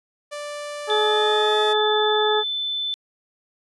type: tone with pitch glide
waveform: sawtooth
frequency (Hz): 587.3 to 633.1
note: D5 to D#5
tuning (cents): 0 to +30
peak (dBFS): -26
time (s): 0.31-1.74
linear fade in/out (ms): 20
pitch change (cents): +130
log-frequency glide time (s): 0.9-1.58
type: harmonic tone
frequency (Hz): 425.7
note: G#4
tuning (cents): +43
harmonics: 1 / 2 / 3 / 4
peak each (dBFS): -20 / -23 / -28 / -28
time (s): 0.87-2.44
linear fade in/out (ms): 50
type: tone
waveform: sine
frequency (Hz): 3520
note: A7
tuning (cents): 0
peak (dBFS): -23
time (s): 0.9-2.94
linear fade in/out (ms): 0
effects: resampled to 24000 Hz